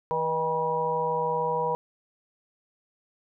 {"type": "harmonic tone with a mistuned harmonic", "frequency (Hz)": 161.2, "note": "E3", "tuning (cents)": -38, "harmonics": [1, 3, 4, 5, 6], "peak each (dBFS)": [-37, -28, -36, -34, -27], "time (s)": [0.11, 1.75], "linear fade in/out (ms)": 0, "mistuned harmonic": 4, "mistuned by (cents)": -78, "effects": []}